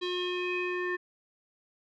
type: tone with low-pass filter sweep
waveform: square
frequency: 359.4 Hz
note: F4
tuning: 50 cents sharp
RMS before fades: -32 dBFS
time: 0.01-0.97 s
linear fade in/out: 20 ms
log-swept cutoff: 3700 to 1900 Hz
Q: 6.6
effects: none